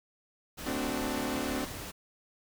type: noise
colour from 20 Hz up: pink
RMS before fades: -41 dBFS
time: 0.57-1.92 s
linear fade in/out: 20 ms
type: chord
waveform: sawtooth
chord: D dominant seventh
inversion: second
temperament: equal with one note detuned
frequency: 220 / 258.8 / 293.7 / 370 Hz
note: A3 / C4 / D4 / F#4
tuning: 0 / -19 / 0 / 0 cents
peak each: -35 / -31 / -32 / -36 dBFS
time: 0.66-1.65 s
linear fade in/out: 5 ms
effects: none